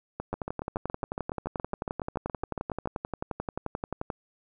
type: two click trains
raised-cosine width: 1 ms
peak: -18 / -17 dBFS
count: 20 / 44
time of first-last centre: 0.2-2.857 / 0.33-4.102 s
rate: 7.15 / 11.4 Hz
effects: none